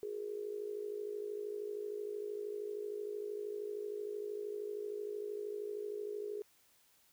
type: tone with amplitude modulation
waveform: sine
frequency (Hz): 415.3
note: G#4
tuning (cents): 0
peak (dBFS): -35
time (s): 0.03-6.42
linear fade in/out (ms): 0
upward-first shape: sine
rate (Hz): 53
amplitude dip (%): 75
effects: white hiss -69 dBFS RMS until 7.12 s